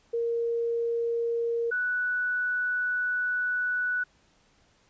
sine tone pair in turn, 466.2 / 1480.1 Hz, A#4 / F#6, 0 / 0 cents, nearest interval octave + minor sixth, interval 2000 cents, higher second, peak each -25 dBFS, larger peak neither, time 0.13-1.71 / 1.71-4.04 s, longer second, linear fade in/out 10 ms, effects pink hiss -64 dBFS RMS until 4.89 s + resampled to 16000 Hz

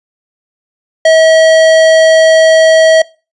sine tone with hard clipping, 642 Hz, E5, 46 cents flat, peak -5 dBFS, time 1.05-3.02 s, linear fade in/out 5 ms, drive 16 dB, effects noise-tail reverb RT60 0.3 s tail -21 dB re dry + resampled to 24000 Hz

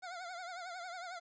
25% pulse tone with vibrato, 714 Hz, F5, 38 cents sharp, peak -39 dBFS, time 0.02-1.2 s, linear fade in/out 20 ms, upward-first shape triangle, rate 11 Hz, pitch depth 110 cents each way, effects resampled to 16000 Hz + 12-bit

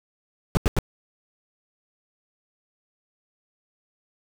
brown noise bursts, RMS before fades -18 dBFS, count 3, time 0.55-0.787 s, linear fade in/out 0 ms, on 21 ms, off 87 ms, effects none

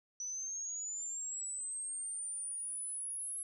sine linear sweep, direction up, 5920 to 10880 Hz, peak -38 dBFS, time 0.2-3.43 s, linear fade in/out 2 ms, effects none

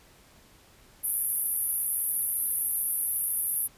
white band-pass noise, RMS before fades -29 dBFS, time 1.03-3.68 s, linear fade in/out 20 ms, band 9900 to 13000 Hz, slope 96 dB/octave, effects pink hiss -57 dBFS RMS until 3.77 s + resampled to 32000 Hz

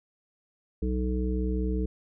harmonic tone, 62.5 Hz, B1, 21 cents sharp, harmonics 1 / 3 / 5 / 7, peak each -27 / -32 / -34 / -35 dBFS, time 0.82-1.86 s, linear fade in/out 5 ms, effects none

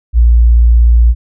sine tone, 58.27 Hz, A#1, in tune, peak -3 dBFS, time 0.13-1.15 s, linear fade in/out 50 ms, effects none

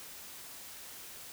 silence, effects white hiss -48 dBFS RMS until 1.32 s

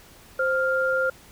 sine tone pair together, 523.3 / 1399.4 Hz, C5 / F6, 0 / +3 cents, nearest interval octave + perfect fourth, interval 1703 cents, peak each -23 dBFS, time 0.39-1.1 s, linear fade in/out 5 ms, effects pink hiss -50 dBFS RMS until 1.31 s

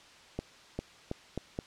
accelerating click train, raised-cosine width 2 ms, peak -20 dBFS, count 5, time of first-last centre 0.39-1.589 s, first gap 400 ms, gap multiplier 0.81, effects white hiss -55 dBFS RMS until 1.66 s + low-pass 5000 Hz 12 dB/octave

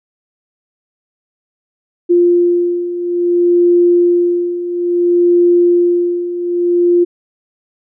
sine beating tone pair, 349.2 / 349.79 Hz, F4 / F4, 0 / +3 cents, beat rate 0.59 Hz, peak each -15 / -10 dBFS, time 2.09-7.05 s, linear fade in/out 20 ms, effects none

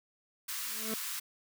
white high-pass noise, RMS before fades -38 dBFS, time 0.48-1.2 s, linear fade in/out 10 ms, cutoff 1000 Hz, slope 48 dB/octave
25% pulse tone with exponential growth, 220 Hz, A3, in tune, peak -29 dBFS, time 0.6-0.94 s, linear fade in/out 2 ms, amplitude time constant 73 ms
effects none

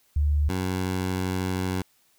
sine / 15% pulse tone pair in turn, 73.6 / 92.73 Hz, D2 / F#2, +4 / +4 cents, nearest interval major third, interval 400 cents, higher second, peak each -19 dBFS, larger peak neither, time 0.16-0.49 / 0.49-1.82 s, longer second, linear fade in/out 5 ms, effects white hiss -64 dBFS RMS until 2.18 s

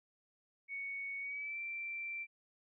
sine tone with pitch glide, 2225 to 2348 Hz, C#7 to D7, +6 to -1 cents, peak -39 dBFS, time 0.68-2.27 s, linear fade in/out 50 ms, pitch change +93 cents, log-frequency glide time 1.2-1.59 s, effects none

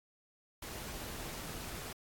pink noise with amplitude modulation, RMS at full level -42 dBFS, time 0.62-1.93 s, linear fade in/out 5 ms, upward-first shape sine, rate 289 Hz, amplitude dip 45%, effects AAC 64 kbps

